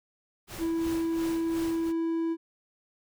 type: noise with tremolo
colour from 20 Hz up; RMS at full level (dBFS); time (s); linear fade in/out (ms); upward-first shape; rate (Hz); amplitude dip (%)
pink; -40; 0.47-1.93; 50; sine; 2.8; 70
type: tone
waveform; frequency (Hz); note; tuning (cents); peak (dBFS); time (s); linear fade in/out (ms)
triangle; 329.6; E4; 0; -24; 0.58-2.37; 50
effects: none